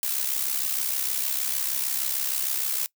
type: noise with amplitude modulation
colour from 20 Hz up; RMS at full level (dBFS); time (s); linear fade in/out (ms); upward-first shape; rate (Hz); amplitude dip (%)
blue; -24; 0.03-2.86; 0; sine; 66.5; 65
effects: noise-tail reverb RT60 0.1 s tail -22 dB re dry